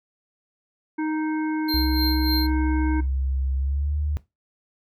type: harmonic tone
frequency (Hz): 311.1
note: D#4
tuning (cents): 0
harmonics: 1 / 3 / 5 / 7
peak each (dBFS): -23 / -33 / -37 / -40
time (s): 0.98-3.01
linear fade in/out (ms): 10
type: tone with tremolo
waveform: square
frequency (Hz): 4169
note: C8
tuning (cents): -7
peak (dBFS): -24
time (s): 1.68-2.47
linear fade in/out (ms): 10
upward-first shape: sine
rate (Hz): 3.4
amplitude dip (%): 65
type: tone with pitch glide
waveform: sine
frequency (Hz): 66.5 to 74.21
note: C2 to D2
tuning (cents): +29 to +19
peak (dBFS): -22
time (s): 1.74-4.17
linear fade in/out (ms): 0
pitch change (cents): +190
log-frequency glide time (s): 3.56-3.96
effects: noise-tail reverb RT60 0.2 s tail -17 dB re dry